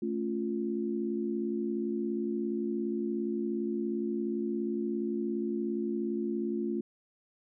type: chord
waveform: sine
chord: A augmented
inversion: none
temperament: equal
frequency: 220 / 277.2 / 349.2 Hz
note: A3 / C#4 / E#4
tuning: 0 / 0 / 0 cents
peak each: -33 / -37 / -33 dBFS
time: 0.02-6.81 s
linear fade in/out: 5 ms
effects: none